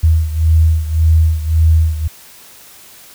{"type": "beating tone pair", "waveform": "sine", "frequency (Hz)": [79.6, 81.4], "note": ["D#2", "E2"], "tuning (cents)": [40, -21], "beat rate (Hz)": 1.8, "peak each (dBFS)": [-10, -14], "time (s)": [0.03, 2.08], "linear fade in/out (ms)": 10, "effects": ["white hiss -40 dBFS RMS until 3.14 s"]}